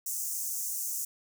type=high-pass noise; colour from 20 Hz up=pink; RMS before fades=-34 dBFS; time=0.06-1.05 s; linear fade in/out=5 ms; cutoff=6100 Hz; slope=48 dB/octave; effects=none